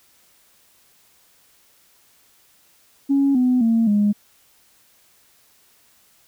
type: tone with pitch steps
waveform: sine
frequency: 277.2 / 251.3 / 227.8 / 206.5 Hz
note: C#4 / B3 / A#3 / G#3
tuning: 0 / +30 / -40 / -10 cents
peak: -13 dBFS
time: 3.09-4.13 s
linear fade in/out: 20 ms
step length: 260 ms
effects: tanh soft clip ceiling -10 dBFS + white hiss -57 dBFS RMS until 6.27 s